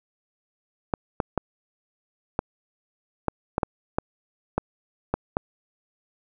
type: clicks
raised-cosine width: 1 ms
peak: -8 dBFS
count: 11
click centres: 0.938 / 1.202 / 1.377 / 2.391 / 3.283 / 3.581 / 3.632 / 3.985 / 4.58 / 5.14 / 5.369 s
effects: none